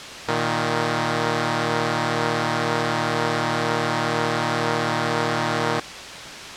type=tone pair together; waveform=5% pulse; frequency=117.18 / 155.56 Hz; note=A#2 / D#3; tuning=+9 / 0 cents; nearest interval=perfect fourth; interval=491 cents; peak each=-12 dBFS; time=0.28-5.8 s; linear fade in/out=5 ms; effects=white hiss -34 dBFS RMS until 6.56 s + low-pass 5000 Hz 12 dB/octave